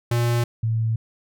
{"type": "tone pair in turn", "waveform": ["square", "sine"], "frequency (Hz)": [119, 112.32], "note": ["A#2", "A2"], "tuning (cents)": [36, 36], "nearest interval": "minor second", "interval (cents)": 100, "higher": "first", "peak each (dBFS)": -19, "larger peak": "neither", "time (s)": [[0.11, 0.44], [0.63, 0.96]], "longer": "neither", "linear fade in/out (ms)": 5, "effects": []}